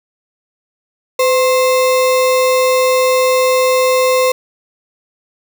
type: tone with sample-and-hold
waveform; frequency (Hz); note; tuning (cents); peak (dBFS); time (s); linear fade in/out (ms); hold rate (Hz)
sine; 510; C5; -44; -9; 1.19-4.32; 5; 1575
effects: none